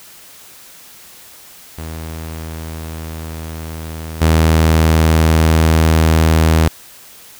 sawtooth tone with level steps, 80.2 Hz, E2, 47 cents flat, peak -21 / -5 dBFS, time 1.78-6.68 s, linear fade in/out 0 ms, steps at 4.21 s, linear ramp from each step 10 ms, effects white hiss -40 dBFS RMS until 7.39 s

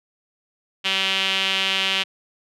sawtooth tone with band-pass filter, 192 Hz, G3, 36 cents flat, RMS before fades -22 dBFS, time 0.84-2.04 s, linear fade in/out 20 ms, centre 3000 Hz, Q 3.9, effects none

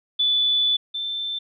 sine tone pair in turn, 3476 / 3547 Hz, A7 / A7, -22 / +13 cents, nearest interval unison, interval 35 cents, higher second, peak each -17 / -25 dBFS, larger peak first, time 0.19-0.77 / 0.94-1.39 s, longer first, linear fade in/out 10 ms, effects none

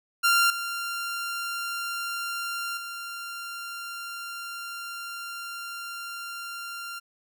sawtooth tone with level steps, 1387 Hz, F6, 12 cents flat, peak -15 / -26 / -31 dBFS, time 0.23-7 s, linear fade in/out 20 ms, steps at 0.5 / 2.77 s, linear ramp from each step 2 ms, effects none

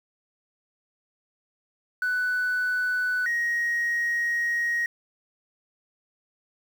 sine tone pair in turn, 1491 / 1883 Hz, F#6 / A#6, +13 / +17 cents, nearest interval major third, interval 404 cents, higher second, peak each -21 dBFS, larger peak neither, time 2.02-3.26 / 3.26-4.86 s, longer second, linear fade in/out 2 ms, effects tanh soft clip ceiling -21 dBFS + 8-bit

